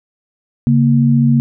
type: tone pair together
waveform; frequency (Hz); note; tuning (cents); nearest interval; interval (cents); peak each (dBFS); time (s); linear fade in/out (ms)
sine; 138.6 / 233.1; C#3 / A#3; 0 / 0; major sixth; 900; -11; 0.67-1.4; 0
effects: none